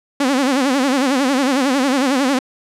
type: tone with vibrato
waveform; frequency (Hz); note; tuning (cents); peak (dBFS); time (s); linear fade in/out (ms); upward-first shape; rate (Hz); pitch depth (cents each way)
sawtooth; 267.8; C4; +40; -10; 0.2-2.39; 5; sine; 11; 130
effects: low-pass 9000 Hz 12 dB/octave